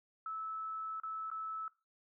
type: tone with dropouts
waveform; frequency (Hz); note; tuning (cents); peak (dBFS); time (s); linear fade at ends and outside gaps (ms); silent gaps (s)
sine; 1306; E6; -17; -38; 0.26-1.68; 2; 1-1.034 / 1.302-1.314
effects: noise-tail reverb RT60 0.3 s tail -20 dB re dry